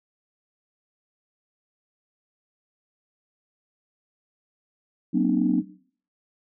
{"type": "tone cluster", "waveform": "sine", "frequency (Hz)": [187.2, 236.5, 260.8, 302.4], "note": ["F#3", "A#3", "C4", "D#4"], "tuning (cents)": [20, 25, -5, -49], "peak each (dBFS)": -24, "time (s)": [5.13, 5.62], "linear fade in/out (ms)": 20, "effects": ["noise-tail reverb RT60 0.5 s tail -17 dB re dry", "tanh soft clip ceiling -9 dBFS"]}